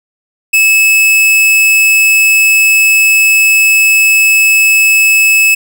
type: tone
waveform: 45% pulse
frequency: 2600 Hz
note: E7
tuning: 24 cents flat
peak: -5 dBFS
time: 0.53-5.55 s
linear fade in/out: 10 ms
effects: none